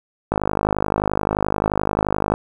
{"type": "click train", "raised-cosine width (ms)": 1, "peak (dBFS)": -4, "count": 105, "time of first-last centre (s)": [0.32, 2.339], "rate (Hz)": 51.5, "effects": ["7-bit"]}